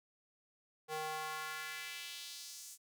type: tone with high-pass filter sweep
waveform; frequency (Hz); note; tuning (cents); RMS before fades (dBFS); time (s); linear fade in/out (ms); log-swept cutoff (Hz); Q
square; 155.56; D#3; 0; -44; 0.88-2.78; 50; 560 to 7700; 1.7
effects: none